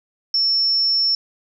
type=tone; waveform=sine; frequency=5400 Hz; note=E8; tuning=41 cents sharp; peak=-15 dBFS; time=0.34-1.15 s; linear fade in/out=2 ms; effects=none